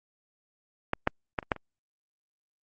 clicks, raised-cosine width 0.5 ms, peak -11 / -8 / -12 / -28 / -9 / -27 dBFS, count 6, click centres 0.934 / 1.074 / 1.388 / 1.428 / 1.518 / 1.563 s, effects Opus 48 kbps

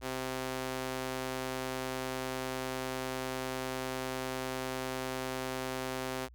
sawtooth tone with high-pass filter, 130 Hz, C3, 11 cents flat, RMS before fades -37 dBFS, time 0.01-6.29 s, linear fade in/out 50 ms, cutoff 330 Hz, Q 0.73, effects added 60 Hz sine -52 dBFS peak until 6.34 s

